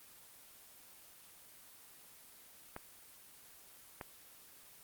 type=clicks; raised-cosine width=0.5 ms; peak=-27 dBFS; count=2; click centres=2.764 / 4.012 s; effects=white hiss -58 dBFS RMS until 4.83 s + Opus 24 kbps